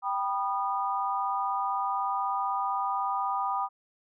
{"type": "chord", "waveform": "sine", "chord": "G augmented", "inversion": "none", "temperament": "just", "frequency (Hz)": [784, 980, 1225], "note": ["G5", "B5", "D#6"], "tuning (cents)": [0, -14, -27], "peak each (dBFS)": -31, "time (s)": [0.02, 3.69], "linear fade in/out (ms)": 50, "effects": []}